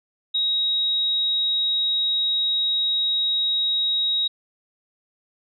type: tone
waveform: sine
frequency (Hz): 3800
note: A#7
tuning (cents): +33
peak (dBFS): -19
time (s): 0.34-4.28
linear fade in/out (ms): 10
effects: none